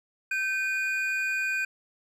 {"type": "tone pair together", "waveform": "triangle", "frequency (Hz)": [1548, 2457], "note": ["G6", "D#7"], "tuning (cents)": [-22, -22], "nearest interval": "minor sixth", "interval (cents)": 800, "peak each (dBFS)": -27, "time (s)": [0.31, 1.65], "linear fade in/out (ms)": 5, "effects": []}